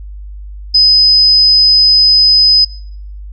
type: tone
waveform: sine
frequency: 5030 Hz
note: D#8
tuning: 18 cents sharp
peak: -4 dBFS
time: 0.74-2.65 s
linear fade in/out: 10 ms
effects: noise-tail reverb RT60 0.6 s tail -21 dB re dry + added 50 Hz sine -25 dBFS peak until 3.32 s